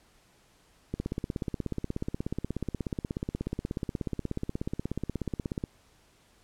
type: click train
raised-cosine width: 3 ms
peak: -18 dBFS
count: 79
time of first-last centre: 0.94-5.639 s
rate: 16.6 Hz
effects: pink hiss -63 dBFS RMS until 6.43 s + low-pass 11000 Hz 12 dB/octave